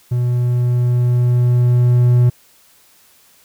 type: tone with level ramp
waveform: triangle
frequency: 122.5 Hz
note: B2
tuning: 14 cents flat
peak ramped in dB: -12 to -6 dBFS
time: 0.11-2.3 s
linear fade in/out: 10 ms
effects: white hiss -51 dBFS RMS until 3.44 s